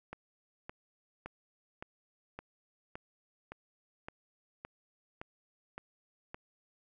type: click train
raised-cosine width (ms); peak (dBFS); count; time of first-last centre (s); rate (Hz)
0.5; -27; 12; 0.13-6.345; 1.77
effects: none